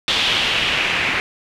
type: noise with low-pass filter sweep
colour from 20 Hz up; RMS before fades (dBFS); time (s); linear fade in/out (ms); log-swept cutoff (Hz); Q
white; -19; 0.08-1.2; 0; 3500 to 2300; 3
effects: none